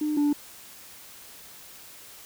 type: tone pair in turn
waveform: sine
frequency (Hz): 301.8 / 292.2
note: D4 / D4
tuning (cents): +47 / -9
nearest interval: minor second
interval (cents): 56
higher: first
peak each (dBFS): -23 / -17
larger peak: second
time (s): 0.01-0.17 / 0.17-0.33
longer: neither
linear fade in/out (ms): 5
effects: tanh soft clip ceiling -19 dBFS + white hiss -47 dBFS RMS until 2.25 s